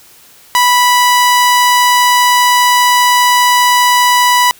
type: tone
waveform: sawtooth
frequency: 985 Hz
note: B5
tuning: 5 cents flat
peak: -3 dBFS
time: 0.55-4.51 s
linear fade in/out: 0 ms
effects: white hiss -42 dBFS RMS until 4.59 s